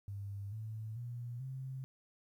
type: tone with pitch steps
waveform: sine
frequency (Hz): 100 / 109.68 / 120.3 / 131.95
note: G2 / A2 / B2 / C3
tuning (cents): +35 / -5 / -45 / +15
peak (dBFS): -40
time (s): 0.08-1.84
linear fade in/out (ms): 0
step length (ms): 440
effects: 12-bit